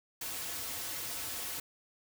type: noise with comb filter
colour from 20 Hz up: white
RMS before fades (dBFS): -39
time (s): 0.21-1.6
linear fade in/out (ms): 5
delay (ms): 5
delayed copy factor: -0.6
effects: none